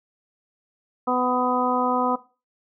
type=harmonic tone; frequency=250.2 Hz; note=B3; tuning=23 cents sharp; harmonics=1 / 2 / 3 / 4 / 5; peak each=-26 / -26 / -26 / -26 / -26 dBFS; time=1.07-2.16 s; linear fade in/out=10 ms; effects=noise-tail reverb RT60 0.3 s tail -17 dB re dry